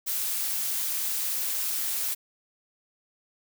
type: noise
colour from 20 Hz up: blue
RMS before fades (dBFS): -29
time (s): 0.06-2.15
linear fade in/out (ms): 20
effects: none